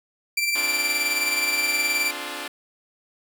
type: tone with tremolo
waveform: sawtooth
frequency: 2349 Hz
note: D7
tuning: in tune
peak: -16 dBFS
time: 0.37-2.11 s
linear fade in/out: 5 ms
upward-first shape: sine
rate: 19 Hz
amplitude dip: 45%
type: chord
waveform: 5% pulse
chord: D half-diminished seventh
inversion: third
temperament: equal with one note detuned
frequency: 261.6 / 293.7 / 349.2 / 424.8 Hz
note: C4 / D4 / F4 / Ab4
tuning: 0 / 0 / 0 / +39 cents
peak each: -27 / -23 / -24 / -27 dBFS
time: 0.55-2.48 s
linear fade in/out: 5 ms
effects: none